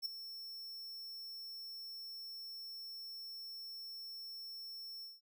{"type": "tone with ADSR envelope", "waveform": "square", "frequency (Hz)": 5400, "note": "E8", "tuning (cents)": 41, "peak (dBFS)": -34, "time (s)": [0.02, 5.21], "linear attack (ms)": 37, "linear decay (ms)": 6, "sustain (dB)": -12, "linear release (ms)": 180, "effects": []}